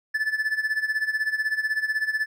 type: tone with tremolo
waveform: triangle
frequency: 1742 Hz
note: A6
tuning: 18 cents flat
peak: -18 dBFS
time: 0.14-2.26 s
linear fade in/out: 10 ms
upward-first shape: sine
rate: 16 Hz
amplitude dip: 80%
effects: none